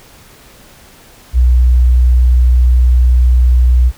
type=tone; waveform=sine; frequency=61.74 Hz; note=B1; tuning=in tune; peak=-4 dBFS; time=1.33-3.92 s; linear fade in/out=50 ms; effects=tanh soft clip ceiling -1 dBFS + pink hiss -41 dBFS RMS until 3.97 s